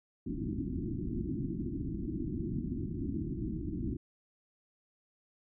white low-pass noise, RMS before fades -36 dBFS, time 0.26-3.97 s, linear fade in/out 10 ms, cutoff 350 Hz, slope 96 dB/octave, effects none

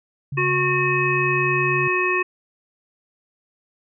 sine tone, 138.59 Hz, C#3, in tune, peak -25 dBFS, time 0.32-1.88 s, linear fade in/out 5 ms
harmonic tone, 364.4 Hz, F#4, 26 cents flat, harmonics 1 / 3 / 5 / 7, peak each -23 / -24 / -25 / -22 dBFS, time 0.37-2.23 s, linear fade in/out 10 ms
effects none

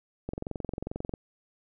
click train, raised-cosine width 2 ms, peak -20 dBFS, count 20, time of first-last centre 0.29-1.138 s, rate 22.4 Hz, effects none

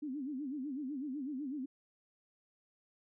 sine tone with vibrato, 277.2 Hz, C#4, in tune, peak -37 dBFS, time 0.02-1.66 s, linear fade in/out 10 ms, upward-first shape sine, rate 8 Hz, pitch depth 170 cents each way, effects none

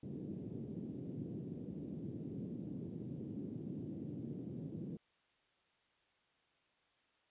pink band-pass noise, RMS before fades -45 dBFS, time 0.03-4.97 s, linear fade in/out 2 ms, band 130 to 340 Hz, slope 24 dB/octave, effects white hiss -75 dBFS RMS until 7.3 s + resampled to 8000 Hz

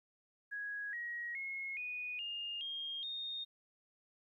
sine tone with pitch steps, 1661.2 / 1897.2 / 2167 / 2475 / 2826 / 3228 / 3686 Hz, G#6 / A#6 / C#7 / D#7 / F7 / G#7 / A#7, 0 / +30 / -40 / -10 / +20 / -50 / -20 cents, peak -39 dBFS, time 0.51-3.45 s, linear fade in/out 20 ms, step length 420 ms, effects 13-bit

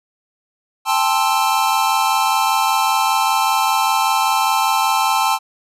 square chord, A minor seventh, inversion third, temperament equal with one note detuned, 794.9 / 880 / 1046.5 / 1318.5 Hz, G5 / A5 / C6 / E6, +24 / 0 / 0 / 0 cents, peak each -21 / -19 / -21 / -23 dBFS, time 0.85-5.39 s, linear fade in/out 50 ms, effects resampled to 32000 Hz

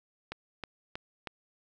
click train, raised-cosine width 0.3 ms, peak -21 dBFS, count 4, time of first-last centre 0.32-1.272 s, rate 3.15 Hz, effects none

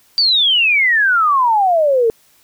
sine exponential sweep, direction down, 4700 to 438.7 Hz, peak -10 dBFS, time 0.18-2.1 s, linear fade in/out 0 ms, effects white hiss -53 dBFS RMS until 2.43 s

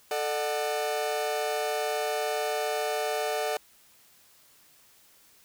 40% pulse chord, D major, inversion second, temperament equal with one note detuned, 440 / 602.4 / 740 Hz, A4 / D5 / F#5, 0 / +44 / 0 cents, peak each -31 dBFS, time 0.11-3.57 s, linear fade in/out 2 ms, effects white hiss -59 dBFS RMS until 5.44 s

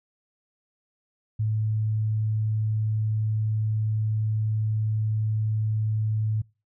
sine tone, 108.5 Hz, A2, 24 cents flat, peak -22 dBFS, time 1.39-6.42 s, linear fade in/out 10 ms, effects noise-tail reverb RT60 0.3 s tail -24 dB re dry

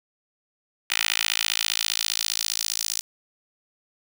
10% pulse tone with high-pass filter sweep, 55 Hz, A1, in tune, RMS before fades -26 dBFS, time 0.9-3.01 s, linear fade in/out 5 ms, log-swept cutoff 2400 to 5700 Hz, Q 1.5, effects none

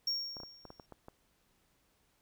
triangle tone with exponential decay, 5540 Hz, F8, 15 cents flat, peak -28 dBFS, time 0.07-0.86 s, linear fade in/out 5 ms, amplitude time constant 170 ms
clicks, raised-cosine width 1 ms, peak -34 dBFS, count 8, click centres 0.368 / 0.402 / 0.434 / 0.653 / 0.704 / 0.798 / 0.923 / 1.084 s
effects pink hiss -73 dBFS RMS until 2.21 s

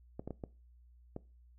clicks, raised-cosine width 2 ms, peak -27 dBFS, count 5, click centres 0.195 / 0.276 / 0.307 / 0.438 / 1.164 s, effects noise-tail reverb RT60 0.3 s tail -20 dB re dry + added 60 Hz sine -58 dBFS peak until 1.58 s

